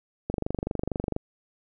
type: click train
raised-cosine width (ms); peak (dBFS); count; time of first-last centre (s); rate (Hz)
2; -14; 22; 0.3-1.164; 24.3
effects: none